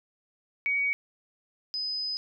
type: tone pair in turn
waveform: sine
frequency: 2253 / 5020 Hz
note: C#7 / D#8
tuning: +28 / +15 cents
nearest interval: octave + major second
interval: 1387 cents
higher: second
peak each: -24 / -29 dBFS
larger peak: first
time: 0.66-0.93 / 1.74-2.17 s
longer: second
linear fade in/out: 0 ms
effects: none